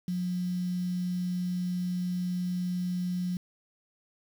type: tone with quantisation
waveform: sine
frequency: 179.7 Hz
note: F3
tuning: 50 cents sharp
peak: -28 dBFS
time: 0.08-3.37 s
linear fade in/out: 2 ms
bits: 8
effects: none